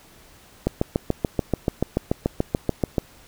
click train, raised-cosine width 2 ms, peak -6 dBFS, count 17, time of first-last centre 0.67-2.982 s, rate 6.92 Hz, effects pink hiss -51 dBFS RMS until 3.27 s

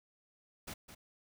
pink noise with echo, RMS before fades -44 dBFS, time 0.67-0.74 s, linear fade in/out 10 ms, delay 210 ms, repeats 1, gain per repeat -9 dB, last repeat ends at 0.95 s, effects none

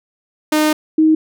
sawtooth / sine tone pair in turn, 306.3 / 314.4 Hz, D#4 / D#4, -27 / +18 cents, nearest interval unison, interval 45 cents, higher second, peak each -8 dBFS, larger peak neither, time 0.52-0.73 / 0.98-1.15 s, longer first, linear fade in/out 5 ms, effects none

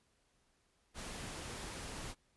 pink noise, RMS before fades -45 dBFS, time 0.94-2.15 s, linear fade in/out 50 ms, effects pink hiss -75 dBFS RMS until 2.36 s + resampled to 24000 Hz

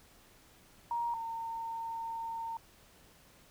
sine tone pair in turn, 941 / 912.6 Hz, A#5 / A#5, +16 / -37 cents, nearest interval minor second, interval 53 cents, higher first, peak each -31 / -36 dBFS, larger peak first, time 0.91-1.14 / 1.14-2.57 s, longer second, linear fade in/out 2 ms, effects pink hiss -61 dBFS RMS until 3.5 s

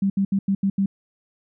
sine tone bursts at uneven times, 196 Hz, G3, in tune, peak -17 dBFS, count 6, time 0.02-0.1 / 0.17-0.25 / 0.32-0.39 / 0.48-0.55 / 0.63-0.7 / 0.78-0.86 s, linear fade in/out 5 ms, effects none

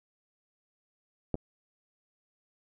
clicks, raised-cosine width 2 ms, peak -15 / -30 dBFS, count 2, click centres 1.343 / 1.354 s, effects none

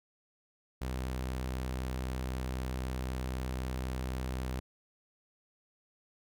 sawtooth tone, 63.9 Hz, C2, 40 cents flat, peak -30 dBFS, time 0.81-4.6 s, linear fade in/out 10 ms, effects none

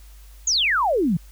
sine exponential sweep, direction down, 6980 to 152.3 Hz, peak -17 dBFS, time 0.47-1.17 s, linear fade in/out 5 ms, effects added 50 Hz sine -42 dBFS peak until 1.31 s + white hiss -54 dBFS RMS until 1.31 s

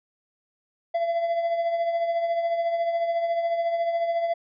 triangle tone with tremolo, 676 Hz, E5, 43 cents sharp, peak -18 dBFS, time 0.94-4.34 s, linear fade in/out 10 ms, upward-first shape triangle, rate 14 Hz, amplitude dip 55%, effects resampled to 11025 Hz

